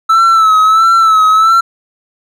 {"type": "tone with vibrato", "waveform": "triangle", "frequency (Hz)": 1312, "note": "E6", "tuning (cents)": -9, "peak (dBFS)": -3, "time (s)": [0.09, 1.61], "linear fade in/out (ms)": 10, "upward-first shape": "sine", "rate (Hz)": 1.5, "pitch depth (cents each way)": 53, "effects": []}